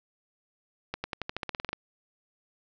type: accelerating click train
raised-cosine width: 0.3 ms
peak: -16 dBFS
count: 13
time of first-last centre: 0.94-1.73 s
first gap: 100 ms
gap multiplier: 0.92
effects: resampled to 16000 Hz + 9-bit